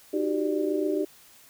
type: tone cluster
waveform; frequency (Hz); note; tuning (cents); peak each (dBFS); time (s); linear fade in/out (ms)
sine; 307.7 / 363.4 / 390.7 / 594; D#4 / F#4 / G4 / D5; -19 / -31 / -6 / +20; -28 / -32 / -27 / -33; 0.13-1.05; 10
effects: white hiss -54 dBFS RMS until 1.49 s